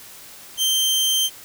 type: tone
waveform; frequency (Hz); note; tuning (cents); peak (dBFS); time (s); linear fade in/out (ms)
sawtooth; 3136; G7; 0; -14; 0.57-1.3; 50
effects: white hiss -42 dBFS RMS until 1.44 s